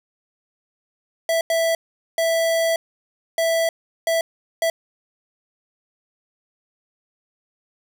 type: tone bursts at uneven times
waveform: square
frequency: 659.3 Hz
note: E5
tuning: in tune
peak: -18 dBFS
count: 6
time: 1.29-1.41 / 1.5-1.75 / 2.18-2.76 / 3.38-3.69 / 4.07-4.21 / 4.62-4.7 s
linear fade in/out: 2 ms
effects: none